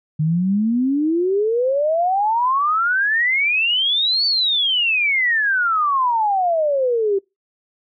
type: exponential two-way sweep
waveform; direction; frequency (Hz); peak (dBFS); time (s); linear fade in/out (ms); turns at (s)
sine; up then down; 149.6 to 4558 to 383.5; -15; 0.19-7.19; 10; 4.26
effects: noise-tail reverb RT60 0.2 s tail -23 dB re dry